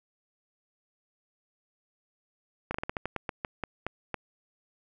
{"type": "slowing click train", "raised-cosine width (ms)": 0.5, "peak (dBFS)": -16, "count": 13, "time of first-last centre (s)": [2.71, 4.143], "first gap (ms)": 34, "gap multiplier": 1.21, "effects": []}